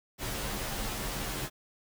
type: noise with comb filter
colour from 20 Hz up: pink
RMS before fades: -35 dBFS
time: 0.18-1.5 s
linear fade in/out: 50 ms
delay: 12 ms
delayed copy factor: -0.95
effects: none